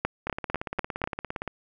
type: two click trains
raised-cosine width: 0.5 ms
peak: -16 / -9 dBFS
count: 22 / 5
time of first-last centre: 0.27-1.477 / 0.05-1.04 s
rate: 17.4 / 4.04 Hz
effects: none